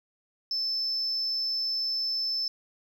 triangle tone, 5274 Hz, E8, in tune, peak -24 dBFS, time 0.51-2.48 s, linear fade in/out 2 ms, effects tanh soft clip ceiling -24 dBFS + 10-bit

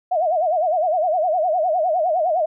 sine tone with vibrato, 674 Hz, E5, 38 cents sharp, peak -16 dBFS, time 0.11-2.46 s, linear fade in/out 10 ms, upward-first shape sine, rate 9.8 Hz, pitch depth 180 cents each way, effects none

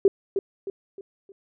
sine tone with echo, 392 Hz, G4, in tune, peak -12 dBFS, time 0.05-0.08 s, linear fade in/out 2 ms, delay 310 ms, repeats 4, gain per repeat -8 dB, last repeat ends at 1.32 s, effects none

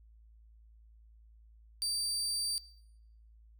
30% pulse tone, 4656 Hz, D8, 16 cents flat, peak -28 dBFS, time 1.82-2.58 s, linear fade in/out 0 ms, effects noise-tail reverb RT60 0.8 s tail -22 dB re dry + added 55 Hz sine -56 dBFS peak until 3.59 s

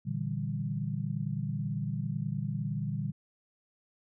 sine chord, E half-diminished seventh, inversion second, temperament equal, 116.54 / 146.83 / 164.81 / 196 Hz, Bb2 / D3 / E3 / G3, 0 / 0 / 0 / 0 cents, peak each -36 / -34 / -39 / -37 dBFS, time 0.05-3.12 s, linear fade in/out 20 ms, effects none

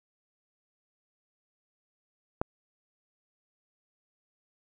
click, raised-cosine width 1 ms, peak -13 dBFS, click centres 2.415 s, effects none

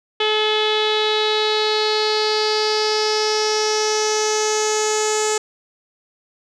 sawtooth tone with low-pass filter sweep, 429.2 Hz, A4, 43 cents flat, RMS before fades -19 dBFS, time 0.2-5.38 s, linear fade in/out 5 ms, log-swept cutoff 3300 to 7300 Hz, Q 5.7, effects none

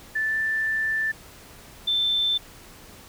sine tone with pitch glide, 1757 to 1767.2 Hz, A6 to A6, -3 to +7 cents, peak -22 dBFS, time 0.15-1.12 s, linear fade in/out 10 ms, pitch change +10 cents, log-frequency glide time 0.28-0.36 s
sine tone, 3545 Hz, A7, 12 cents sharp, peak -20 dBFS, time 1.87-2.38 s, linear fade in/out 10 ms
effects pink hiss -47 dBFS RMS until 3.08 s

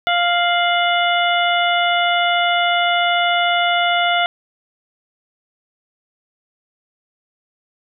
harmonic tone with a mistuned harmonic, 698.5 Hz, F5, in tune, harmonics 1 / 2 / 3 / 4 / 5, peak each -17 / -20 / -22 / -23 / -24 dBFS, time 0.07-4.26 s, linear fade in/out 0 ms, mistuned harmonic 4, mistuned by +87 cents, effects none

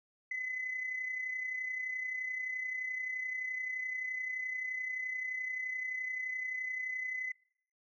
sine tone with amplitude modulation, 2023 Hz, B6, 41 cents sharp, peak -32 dBFS, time 0.31-7.32 s, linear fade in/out 5 ms, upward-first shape sine, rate 31.6 Hz, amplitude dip 50%, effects noise-tail reverb RT60 0.6 s tail -24 dB re dry + tanh soft clip ceiling -28 dBFS

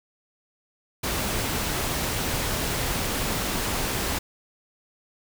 pink noise, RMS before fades -27 dBFS, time 1.03-4.19 s, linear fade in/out 10 ms, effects none

